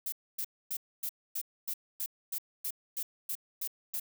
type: noise bursts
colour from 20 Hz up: violet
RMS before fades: -35 dBFS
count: 13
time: 0.06-3.999 s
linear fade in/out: 5 ms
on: 63 ms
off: 260 ms
effects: none